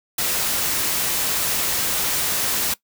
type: noise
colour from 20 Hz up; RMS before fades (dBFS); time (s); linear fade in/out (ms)
white; -22; 0.18-2.74; 5
effects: noise-tail reverb RT60 0.1 s tail -19 dB re dry